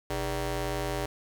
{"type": "ring-modulated tone", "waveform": "15% pulse", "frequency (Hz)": 178.2, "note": "F3", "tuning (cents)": 35, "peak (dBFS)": -20, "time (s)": [0.1, 1.06], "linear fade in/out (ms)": 5, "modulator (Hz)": 228, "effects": []}